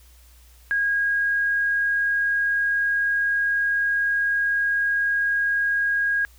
sine tone, 1636 Hz, G#6, 26 cents flat, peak -19 dBFS, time 0.71-6.25 s, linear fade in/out 0 ms, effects added 60 Hz sine -49 dBFS peak until 6.38 s + white hiss -56 dBFS RMS until 6.38 s

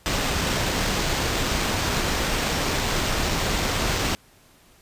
pink noise with sample-and-hold, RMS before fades -24 dBFS, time 0.06-4.15 s, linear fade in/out 0 ms, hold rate 11025 Hz, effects pink hiss -55 dBFS RMS until 4.81 s + resampled to 32000 Hz

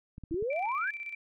clicks, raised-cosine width 5 ms, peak -31 dBFS, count 5, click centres 0.181 / 0.237 / 0.311 / 0.343 / 0.425 s
sine exponential sweep, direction up, 311.1 to 1760 Hz, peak -29 dBFS, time 0.31-0.91 s, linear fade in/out 10 ms
sine tone with tremolo, 2339 Hz, D7, 8 cents flat, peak -35 dBFS, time 0.5-1.15 s, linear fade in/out 5 ms, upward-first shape square, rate 16 Hz, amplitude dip 55%
effects none

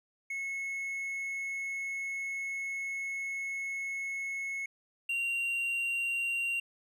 triangle tone pair in turn, 2187 / 2762 Hz, C#7 / F7, -24 / -20 cents, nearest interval major third, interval 404 cents, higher second, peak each -32 / -28 dBFS, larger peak second, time 0.3-4.66 / 5.09-6.6 s, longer first, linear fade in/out 5 ms, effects none

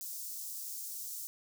white high-pass noise, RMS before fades -42 dBFS, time 0.01-1.27 s, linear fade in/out 0 ms, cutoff 5500 Hz, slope 24 dB/octave, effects none

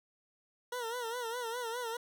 20% pulse tone with vibrato, 473.8 Hz, A#4, 28 cents sharp, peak -31 dBFS, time 0.72-1.97 s, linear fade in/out 5 ms, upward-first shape sine, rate 4.9 Hz, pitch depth 95 cents each way, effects none

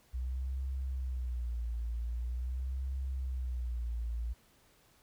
sine tone with vibrato, 61.74 Hz, B1, in tune, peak -33 dBFS, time 0.13-4.34 s, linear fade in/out 20 ms, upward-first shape sine, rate 0.44 Hz, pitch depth 120 cents each way, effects pink hiss -66 dBFS RMS until 5.02 s

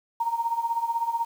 sine tone with tremolo, 927 Hz, A#5, 10 cents flat, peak -20 dBFS, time 0.2-1.25 s, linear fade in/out 5 ms, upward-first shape triangle, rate 16 Hz, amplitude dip 85%, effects 8-bit

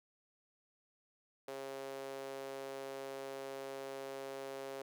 sawtooth tone with high-pass filter, 135.7 Hz, C#3, 36 cents flat, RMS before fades -45 dBFS, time 1.48-4.82 s, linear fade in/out 2 ms, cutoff 470 Hz, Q 3.2, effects none

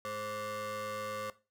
40% pulse ring-modulated tone, 316 Hz, D#4, 27 cents sharp, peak -33 dBFS, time 0.05-1.3 s, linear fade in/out 0 ms, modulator 844 Hz, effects noise-tail reverb RT60 0.3 s tail -17 dB re dry

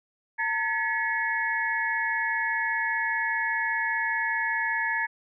sine tone cluster, 908 / 1705 / 1920 / 2195 Hz, A#5 / G#6 / B6 / C#7, -46 / +45 / -49 / -18 cents, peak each -31 / -27 / -32 / -33 dBFS, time 0.38-5.07 s, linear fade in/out 20 ms, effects none

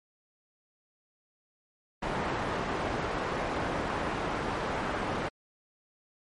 white low-pass noise, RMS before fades -32 dBFS, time 2.02-5.29 s, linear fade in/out 10 ms, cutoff 1100 Hz, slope 12 dB/octave, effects MP3 48 kbps

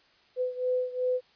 sine beating tone pair, 503 / 505.7 Hz, B4 / B4, +32 / +41 cents, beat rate 2.7 Hz, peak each -28 / -31 dBFS, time 0.36-1.21 s, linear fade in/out 50 ms, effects white hiss -62 dBFS RMS until 1.35 s + resampled to 11025 Hz

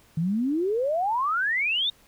sine exponential sweep, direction up, 154.5 to 3729 Hz, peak -22 dBFS, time 0.17-1.9 s, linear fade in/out 5 ms, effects pink hiss -58 dBFS RMS until 2.07 s

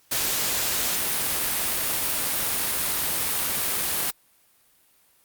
white noise, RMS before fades -25 dBFS, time 0.11-4.11 s, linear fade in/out 10 ms, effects white hiss -61 dBFS RMS until 5.24 s + Opus 48 kbps

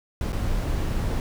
brown noise with dropouts, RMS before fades -25 dBFS, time 0.21-1.2 s, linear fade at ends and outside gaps 1 ms, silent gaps 0.322-0.329 s, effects none

